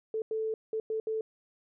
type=tone bursts at uneven times; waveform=sine; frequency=440 Hz; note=A4; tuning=in tune; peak=-29 dBFS; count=5; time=0.14-0.22 / 0.31-0.54 / 0.73-0.8 / 0.9-1 / 1.07-1.21 s; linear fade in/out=2 ms; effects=none